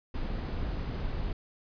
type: noise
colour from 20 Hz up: brown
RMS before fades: -33 dBFS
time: 0.14-1.33 s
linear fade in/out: 5 ms
effects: resampled to 11025 Hz